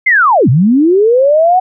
sine linear two-way sweep, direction down then up, 2150 to 112.3 to 754 Hz, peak -5 dBFS, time 0.06-1.6 s, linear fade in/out 10 ms, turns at 0.49 s, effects none

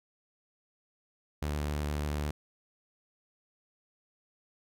sawtooth tone with vibrato, 74 Hz, D2, 14 cents sharp, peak -27 dBFS, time 1.42-2.31 s, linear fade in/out 5 ms, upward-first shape triangle, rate 8.4 Hz, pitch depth 16 cents each way, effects none

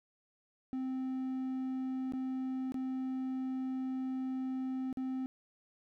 triangle tone with dropouts, 260.5 Hz, C4, 7 cents flat, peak -32 dBFS, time 0.73-5.26 s, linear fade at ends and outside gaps 0 ms, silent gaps 2.122-2.135 / 2.721-2.743 / 4.928-4.972 s, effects none

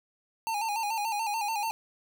square tone with vibrato, 862 Hz, A5, 36 cents flat, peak -29 dBFS, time 0.47-1.71 s, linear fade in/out 0 ms, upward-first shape square, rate 6.9 Hz, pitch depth 78 cents each way, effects none

